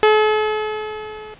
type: tone with level ramp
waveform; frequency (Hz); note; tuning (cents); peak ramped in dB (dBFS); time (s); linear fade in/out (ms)
sawtooth; 428.9; A4; -44; -5 to -30; 0.03-1.34; 0
effects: pink hiss -45 dBFS RMS until 1.39 s + resampled to 8000 Hz